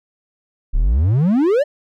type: exponential sweep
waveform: triangle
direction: up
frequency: 31.14 to 619 Hz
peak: -10 dBFS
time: 0.73-1.64 s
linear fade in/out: 20 ms
effects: none